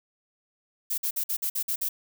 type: noise bursts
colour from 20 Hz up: violet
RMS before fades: -28 dBFS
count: 8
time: 0.9-1.89 s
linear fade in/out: 10 ms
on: 80 ms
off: 50 ms
effects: none